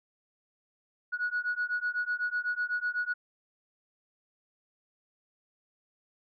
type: beating tone pair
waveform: sine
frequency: 1457 / 1465 Hz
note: F#6 / F#6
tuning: -27 / -18 cents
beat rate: 8 Hz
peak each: -31 dBFS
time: 1.12-3.14 s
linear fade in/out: 20 ms
effects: tanh soft clip ceiling -23 dBFS